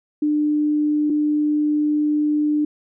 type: tone pair in turn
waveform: sine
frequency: 299.2 / 299.2 Hz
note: D4 / D4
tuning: +32 / +32 cents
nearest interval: unison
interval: 0 cents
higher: neither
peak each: -16 dBFS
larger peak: neither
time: 0.22-1.1 / 1.1-2.65 s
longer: second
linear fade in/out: 5 ms
effects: none